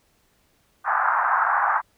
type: band-pass noise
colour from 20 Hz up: pink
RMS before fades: -21 dBFS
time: 0.84-1.82 s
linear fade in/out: 50 ms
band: 790 to 1600 Hz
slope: 48 dB/octave
effects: pink hiss -64 dBFS RMS until 1.97 s